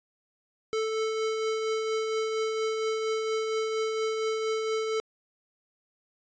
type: tone with tremolo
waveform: square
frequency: 440 Hz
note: A4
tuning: in tune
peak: -26 dBFS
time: 0.73-5 s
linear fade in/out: 0 ms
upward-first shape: triangle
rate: 4.3 Hz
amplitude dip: 35%
effects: resampled to 16000 Hz